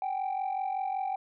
sine tone pair together, 762.7 / 808 Hz, G5 / G#5, -48 / -48 cents, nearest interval minor second, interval 100 cents, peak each -29 / -32 dBFS, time 0.02-1.16 s, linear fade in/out 2 ms, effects tanh soft clip ceiling -26 dBFS

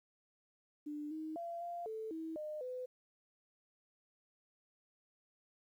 sine tone with pitch steps, 297 / 313.9 / 682 / 693 / 439.8 / 322.3 / 609 / 505 Hz, D4 / D#4 / F5 / F5 / A4 / E4 / D#5 / B4, +20 / +15 / -41 / -14 / -1 / -39 / -37 / +39 cents, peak -40 dBFS, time 0.86-2.86 s, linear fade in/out 10 ms, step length 250 ms, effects 12-bit

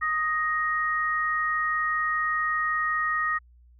sine tone pair together, 1247 / 1872.1 Hz, D#6 / A#6, +3 / +7 cents, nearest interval perfect fifth, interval 704 cents, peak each -26 dBFS, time 0.01-3.39 s, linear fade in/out 20 ms, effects added 60 Hz sine -52 dBFS peak until 3.79 s

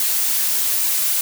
blue noise with flanger, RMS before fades -19 dBFS, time 0-1.21 s, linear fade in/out 2 ms, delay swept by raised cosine 1.5 to 7.4 ms, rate 3.5 Hz, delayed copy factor -0.7, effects none

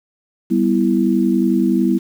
sine chord, E minor, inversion first, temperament equal, 196 / 246.9 / 329.6 Hz, G3 / B3 / E4, 0 / 0 / 0 cents, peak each -17 dBFS, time 0.5-1.99 s, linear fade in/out 20 ms, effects 7-bit

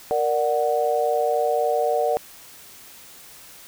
sine chord, Bb augmented, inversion none, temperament equal with one note detuned, 466.2 / 590 / 740 Hz, Bb4 / D5 / F#5, 0 / +8 / 0 cents, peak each -23 dBFS, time 0.11-2.17 s, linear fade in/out 0 ms, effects white hiss -45 dBFS RMS until 3.67 s

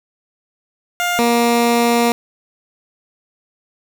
15% pulse tone pair in turn, 705 / 236.1 Hz, F5 / A#3, +16 / +22 cents, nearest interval octave + perfect fifth, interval 1894 cents, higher first, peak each -10 / -6 dBFS, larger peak second, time 1-1.19 / 1.19-2.12 s, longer second, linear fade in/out 0 ms, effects none

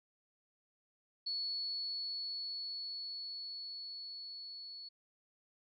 sine tone with level ramp, 4405 Hz, C#8, 12 cents flat, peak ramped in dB -35 to -46 dBFS, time 1.26-4.89 s, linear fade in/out 10 ms, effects none

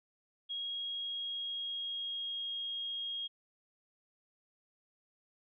sine tone with pitch glide, 3288 to 3262 Hz, G#7 to G#7, -18 to -32 cents, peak -36 dBFS, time 0.49-3.28 s, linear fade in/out 20 ms, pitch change -14 cents, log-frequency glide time 0.65-2.55 s, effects none

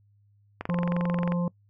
click train, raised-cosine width 0.5 ms, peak -17 dBFS, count 17, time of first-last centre 0.61-1.321 s, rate 22.5 Hz
harmonic tone, 174.61 Hz, F3, in tune, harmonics 1 / 3 / 5 / 6, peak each -24 / -34 / -44 / -40 dBFS, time 0.69-1.48 s, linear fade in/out 2 ms
effects noise-tail reverb RT60 0.1 s tail -23 dB re dry + added 102 Hz sine -59 dBFS peak until 1.69 s

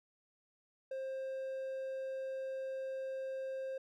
triangle tone, 530 Hz, C5, 22 cents sharp, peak -36 dBFS, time 0.91-3.78 s, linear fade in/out 5 ms, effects none

